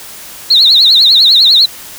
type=tone with vibrato; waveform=sine; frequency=3979 Hz; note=B7; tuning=12 cents sharp; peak=-3 dBFS; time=0.5-1.66 s; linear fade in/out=10 ms; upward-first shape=triangle; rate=10 Hz; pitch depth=190 cents each way; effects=white hiss -30 dBFS RMS until 1.98 s